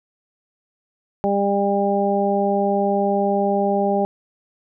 harmonic tone, 200 Hz, G3, 35 cents sharp, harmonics 1 / 2 / 3 / 4, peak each -22 / -22 / -22 / -22 dBFS, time 1.24-4.05 s, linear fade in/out 0 ms, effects none

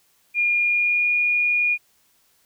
sine tone with pitch glide, 2419 to 2437 Hz, D#7 to D#7, -49 to -37 cents, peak -17 dBFS, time 0.34-1.78 s, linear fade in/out 50 ms, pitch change +12 cents, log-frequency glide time 0.59-1.1 s, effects white hiss -62 dBFS RMS until 2.45 s

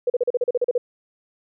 sine tone bursts, 489.7 Hz, B4, 15 cents flat, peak -16 dBFS, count 11, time 0.07-0.78 s, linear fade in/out 5 ms, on 30 ms, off 38 ms, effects none

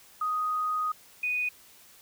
sine tone pair in turn, 1247 / 2481 Hz, D#6 / D#7, +3 / -6 cents, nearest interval octave, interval 1191 cents, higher second, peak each -26 dBFS, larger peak neither, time 0.21-0.92 / 1.23-1.49 s, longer first, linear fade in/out 5 ms, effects white hiss -55 dBFS RMS until 2.01 s

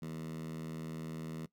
10% pulse tone with high-pass filter, 80 Hz, D#2, 49 cents sharp, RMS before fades -42 dBFS, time 0.02-1.46 s, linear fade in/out 5 ms, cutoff 180 Hz, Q 5.7, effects noise-tail reverb RT60 0.1 s tail -18 dB re dry

